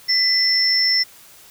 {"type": "tone pair together", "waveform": "sine", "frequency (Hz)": [2002, 5353], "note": ["B6", "E8"], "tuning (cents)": [23, 26], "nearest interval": "octave + perfect fourth", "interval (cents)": 1703, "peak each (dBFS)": [-22, -15], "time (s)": [0.08, 1.04], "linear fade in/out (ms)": 20, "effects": ["white hiss -46 dBFS RMS until 1.5 s"]}